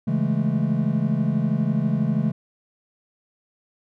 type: chord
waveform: triangle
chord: A major seventh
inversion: first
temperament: equal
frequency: 138.59 / 164.81 / 207.7 / 220 Hz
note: C#3 / E3 / G#3 / A3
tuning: 0 / 0 / 0 / 0 cents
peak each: -23 dBFS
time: 0.07-2.32 s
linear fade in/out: 10 ms
effects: none